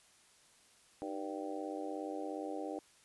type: harmonic tone with a mistuned harmonic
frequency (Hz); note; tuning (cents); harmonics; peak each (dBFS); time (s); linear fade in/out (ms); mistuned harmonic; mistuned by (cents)
97.1; G2; -16; 3 / 4 / 5 / 6 / 7 / 8; -42 / -47 / -45 / -46 / -50 / -46; 1.02-2.79; 0; 3; +86
effects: white hiss -65 dBFS RMS until 3.04 s + resampled to 24000 Hz